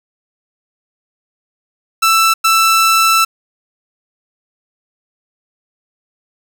sawtooth tone bursts at uneven times, 1327 Hz, E6, 11 cents sharp, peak -5 dBFS, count 2, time 2.02-2.34 / 2.44-3.25 s, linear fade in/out 10 ms, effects 7-bit

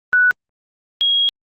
sine tone pair in turn, 1480 / 3288 Hz, F#6 / G#7, 0 / -18 cents, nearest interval octave + major second, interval 1382 cents, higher second, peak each -10 / -13 dBFS, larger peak first, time 0.13-0.31 / 1.01-1.29 s, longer second, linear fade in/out 0 ms, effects Opus 24 kbps

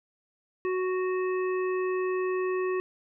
harmonic tone, 370 Hz, F#4, in tune, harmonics 1 / 3 / 5 / 7, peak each -26 / -36 / -40 / -43 dBFS, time 0.65-2.8 s, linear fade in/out 0 ms, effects none

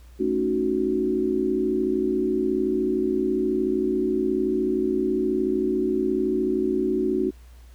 sine chord, D# half-diminished seventh, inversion second, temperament equal, 220 / 277.2 / 311.1 / 370 Hz, A3 / C#4 / D#4 / F#4, 0 / 0 / 0 / 0 cents, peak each -29 / -27 / -28 / -23 dBFS, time 0.19-7.31 s, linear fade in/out 20 ms, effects added 60 Hz sine -44 dBFS peak until 7.74 s + pink hiss -58 dBFS RMS until 7.74 s

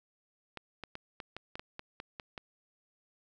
clicks, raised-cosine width 0.3 ms, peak -25 dBFS, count 11, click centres 0.573 / 0.837 / 0.954 / 1.202 / 1.366 / 1.555 / 1.595 / 1.794 / 2.001 / 2.198 / 2.378 s, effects none

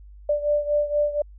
sine beating tone pair, 588 / 592.2 Hz, D5 / D5, +2 / +14 cents, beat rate 4.2 Hz, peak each -21 / -25 dBFS, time 0.29-1.22 s, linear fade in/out 5 ms, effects added 50 Hz sine -42 dBFS peak until 1.38 s

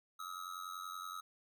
square tone with amplitude modulation, 1281 Hz, E6, 50 cents flat, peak -40 dBFS, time 0.19-1.21 s, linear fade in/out 10 ms, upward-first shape sine, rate 90.5 Hz, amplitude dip 85%, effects none

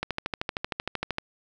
click train, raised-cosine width 0.3 ms, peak -12 dBFS, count 16, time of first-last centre 0.03-1.184 s, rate 13 Hz, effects none

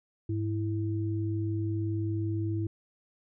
sine tone pair together, 103.43 / 328.7 Hz, G#2 / E4, -7 / -5 cents, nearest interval octave + minor sixth, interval 2002 cents, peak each -29 / -33 dBFS, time 0.29-2.67 s, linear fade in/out 5 ms, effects none

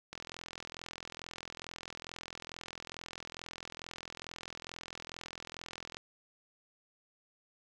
click train, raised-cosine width 0.2 ms, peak -25 dBFS, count 248, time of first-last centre 0.13-5.969 s, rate 42.3 Hz, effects none

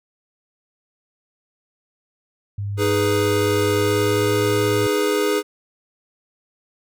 sine tone with pitch glide, 101.1 to 107.73 Hz, G#2 to A2, -46 to -36 cents, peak -23 dBFS, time 2.58-4.87 s, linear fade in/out 5 ms, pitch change +110 cents, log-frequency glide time 3.73-4.31 s
square chord, G# minor, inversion second, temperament equal, 311.1 / 415.3 / 493.9 Hz, D#4 / G#4 / B4, 0 / 0 / 0 cents, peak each -25 / -20 / -25 dBFS, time 2.77-5.43 s, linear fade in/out 50 ms
effects none

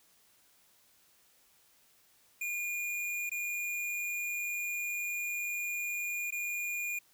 square tone with dropouts, 2427 Hz, D#7, 44 cents flat, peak -34 dBFS, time 2.41-6.99 s, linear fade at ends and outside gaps 5 ms, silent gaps 3.295-3.315 / 6.307-6.322 s, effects white hiss -66 dBFS RMS until 7.13 s

